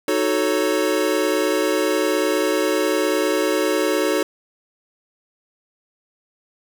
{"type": "chord", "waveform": "square", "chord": "D# half-diminished seventh", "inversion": "none", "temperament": "equal", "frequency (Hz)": [311.1, 370, 440, 554.4], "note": ["D#4", "F#4", "A4", "C#5"], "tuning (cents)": [0, 0, 0, 0], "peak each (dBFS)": -24, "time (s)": [0.08, 4.23], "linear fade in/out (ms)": 2, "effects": []}